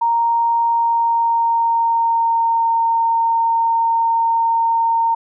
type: tone with pitch glide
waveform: sine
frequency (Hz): 930 to 917.2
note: A#5 to A#5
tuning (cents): -4 to -28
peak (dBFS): -13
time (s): 0.01-5.15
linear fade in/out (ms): 10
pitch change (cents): -24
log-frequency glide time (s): 0.65-2.71
effects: none